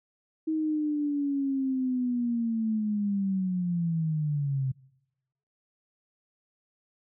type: linear sweep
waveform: sine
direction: down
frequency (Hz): 318 to 130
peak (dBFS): -25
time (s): 0.47-4.72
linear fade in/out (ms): 10
effects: noise-tail reverb RT60 1.0 s tail -25 dB re dry